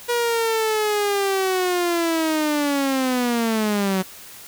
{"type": "linear sweep", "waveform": "sawtooth", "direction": "down", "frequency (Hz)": [482.4, 185], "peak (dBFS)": -15, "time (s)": [0.08, 4.03], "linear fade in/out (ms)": 20, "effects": ["white hiss -41 dBFS RMS until 4.47 s"]}